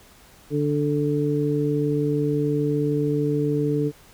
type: harmonic tone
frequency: 146.83 Hz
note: D3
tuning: in tune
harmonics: 1 / 2 / 3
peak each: -24 / -24 / -24 dBFS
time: 0.5-3.92 s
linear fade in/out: 50 ms
effects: pink hiss -51 dBFS RMS until 4.13 s